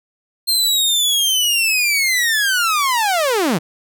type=linear sweep; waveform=sawtooth; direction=down; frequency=4200 to 138.59 Hz; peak=-11 dBFS; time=0.47-3.59 s; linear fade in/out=20 ms; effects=none